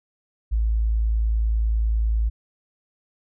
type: tone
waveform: sine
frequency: 55 Hz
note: A1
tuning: in tune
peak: -18 dBFS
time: 0.51-2.3 s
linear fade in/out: 20 ms
effects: none